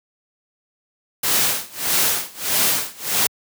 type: noise with tremolo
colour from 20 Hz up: white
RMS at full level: -17 dBFS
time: 1.23-3.27 s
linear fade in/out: 5 ms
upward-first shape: sine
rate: 1.6 Hz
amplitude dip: 95%
effects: high-pass 100 Hz 12 dB/octave